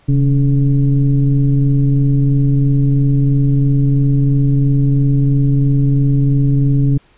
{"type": "tone with frequency modulation", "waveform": "sine", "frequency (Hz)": 135.5, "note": "C#3", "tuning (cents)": -39, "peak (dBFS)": -9, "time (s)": [0.08, 6.98], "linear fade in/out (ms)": 10, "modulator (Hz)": 147, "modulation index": 0.78, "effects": ["pink hiss -52 dBFS RMS until 7.17 s", "resampled to 8000 Hz"]}